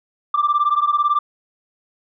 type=beating tone pair; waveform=sine; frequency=1173 / 1191 Hz; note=D6 / D6; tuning=-2 / +24 cents; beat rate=18 Hz; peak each=-16 / -17 dBFS; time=0.34-1.19 s; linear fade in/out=5 ms; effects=tanh soft clip ceiling -10 dBFS